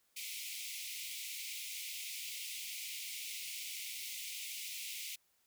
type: high-pass noise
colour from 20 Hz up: pink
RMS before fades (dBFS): -44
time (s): 0.16-5.16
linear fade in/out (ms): 10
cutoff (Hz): 2100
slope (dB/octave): 96
effects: white hiss -75 dBFS RMS until 5.46 s